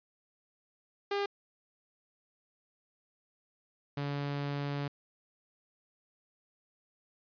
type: tone pair in turn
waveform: sawtooth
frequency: 402.6 / 142.75 Hz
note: G4 / D3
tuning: +46 / -49 cents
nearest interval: octave + tritone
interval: 1795 cents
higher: first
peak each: -26 / -29 dBFS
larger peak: first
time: 1.11-1.26 / 3.97-4.88 s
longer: second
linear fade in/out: 5 ms
effects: resampled to 11025 Hz